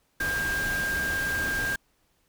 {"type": "tone in noise", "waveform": "sine", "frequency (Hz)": 1600, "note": "G6", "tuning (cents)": 35, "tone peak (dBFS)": -26, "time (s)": [0.2, 1.76], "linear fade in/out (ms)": 5, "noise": "pink", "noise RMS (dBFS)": -34, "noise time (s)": [0.2, 1.76], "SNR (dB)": 5, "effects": ["pink hiss -69 dBFS RMS until 2.28 s"]}